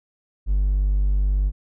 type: tone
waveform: triangle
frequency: 49.21 Hz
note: G1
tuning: 7 cents sharp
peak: -14 dBFS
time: 0.46-1.52 s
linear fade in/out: 50 ms
effects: tanh soft clip ceiling -11 dBFS